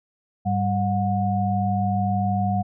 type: tone cluster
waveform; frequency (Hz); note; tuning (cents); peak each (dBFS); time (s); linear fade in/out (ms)
sine; 102.4 / 195.6 / 724; G#2 / G3 / F#5; -24 / -4 / -38; -24; 0.45-2.63; 20
effects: none